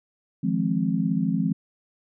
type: chord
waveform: sine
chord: F minor seventh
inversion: third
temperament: just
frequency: 157.15 / 174.61 / 209.5 / 261.9 Hz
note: Eb3 / F3 / Ab3 / C4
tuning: +18 / 0 / +15 / +2 cents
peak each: -29 / -25 / -26 / -27 dBFS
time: 0.43-1.53 s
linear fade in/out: 10 ms
effects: none

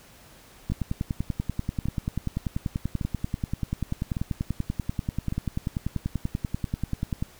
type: two click trains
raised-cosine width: 5 ms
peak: -16 / -14 dBFS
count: 5 / 68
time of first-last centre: 0.7-5.324 / 0.72-7.225 s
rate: 0.865 / 10.3 Hz
effects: pink hiss -52 dBFS RMS until 7.39 s

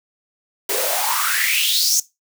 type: noise with high-pass filter sweep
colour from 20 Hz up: white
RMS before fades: -19 dBFS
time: 0.69-2 s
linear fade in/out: 5 ms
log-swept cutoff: 390 to 6500 Hz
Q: 6.7
effects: noise-tail reverb RT60 0.2 s tail -18 dB re dry

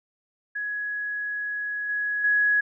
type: tone with level steps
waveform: sine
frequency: 1675 Hz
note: G#6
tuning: 14 cents sharp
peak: -27 / -24 / -18 dBFS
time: 0.55-2.61 s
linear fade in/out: 10 ms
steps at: 1.89 / 2.24 s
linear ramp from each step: 5 ms
effects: none

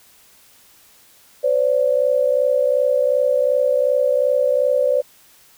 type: tone pair together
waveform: sine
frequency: 512.3 / 575 Hz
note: C5 / D5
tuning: -37 / -37 cents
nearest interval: major second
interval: 200 cents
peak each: -17 dBFS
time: 1.43-5.02 s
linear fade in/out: 20 ms
effects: white hiss -51 dBFS RMS until 5.57 s

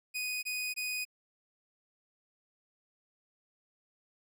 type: tone bursts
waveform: sawtooth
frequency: 2489 Hz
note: D#7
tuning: in tune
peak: -30 dBFS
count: 3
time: 0.14-1.052 s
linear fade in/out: 20 ms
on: 290 ms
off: 21 ms
effects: none

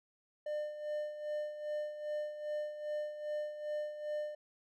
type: tone with tremolo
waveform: triangle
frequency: 600 Hz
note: D5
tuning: 37 cents sharp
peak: -32 dBFS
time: 0.46-4.35 s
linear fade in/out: 5 ms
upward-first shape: sine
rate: 2.5 Hz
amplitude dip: 65%
effects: none

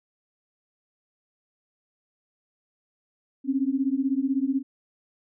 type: beating tone pair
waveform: sine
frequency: 261.6 / 277.6 Hz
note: C4 / C#4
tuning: 0 / +3 cents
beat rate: 16 Hz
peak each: -25 dBFS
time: 3.44-4.63 s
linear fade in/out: 50 ms
effects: none

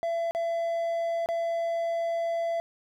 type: tone with dropouts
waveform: triangle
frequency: 672 Hz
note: E5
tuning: 33 cents sharp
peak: -24 dBFS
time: 0.03-2.6 s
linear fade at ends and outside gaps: 0 ms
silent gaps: 0.31-0.349 / 1.26-1.288 s
effects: none

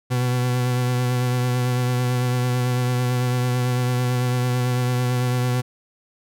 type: tone with vibrato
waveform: 40% pulse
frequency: 124.5 Hz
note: B2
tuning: 14 cents sharp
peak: -18 dBFS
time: 0.1-5.62 s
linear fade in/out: 20 ms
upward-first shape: triangle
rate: 9 Hz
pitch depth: 26 cents each way
effects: none

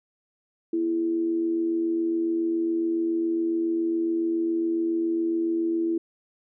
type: tone with amplitude modulation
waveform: sine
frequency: 332.8 Hz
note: E4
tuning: 17 cents sharp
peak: -20 dBFS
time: 0.73-5.98 s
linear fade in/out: 5 ms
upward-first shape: sine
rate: 87.2 Hz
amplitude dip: 45%
effects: none

